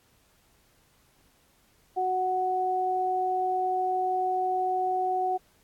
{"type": "tone pair together", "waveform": "sine", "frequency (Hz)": [370, 741], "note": ["F#4", "F#5"], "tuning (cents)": [0, 2], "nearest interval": "octave", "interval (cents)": 1202, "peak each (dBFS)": [-31, -25], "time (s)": [1.96, 5.38], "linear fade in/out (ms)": 20, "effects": ["pink hiss -64 dBFS RMS until 5.63 s", "AAC 64 kbps"]}